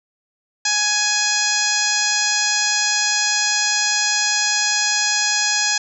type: harmonic tone with a mistuned harmonic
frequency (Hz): 835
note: G#5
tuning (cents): +9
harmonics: 1 / 2 / 3 / 4 / 5 / 6 / 7 / 8 / 9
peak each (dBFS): -28 / -23 / -26 / -28 / -26 / -23 / -26 / -23 / -29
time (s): 0.65-5.78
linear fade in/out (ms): 5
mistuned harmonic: 9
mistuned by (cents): -34
effects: none